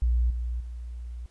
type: tone with level steps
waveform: sine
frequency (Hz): 59.7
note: A#1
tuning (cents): +42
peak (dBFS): -20 / -27 / -34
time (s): 0.02-1.26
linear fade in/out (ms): 0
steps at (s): 0.3 / 0.6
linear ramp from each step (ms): 5
effects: pink hiss -65 dBFS RMS until 1.3 s + resampled to 24000 Hz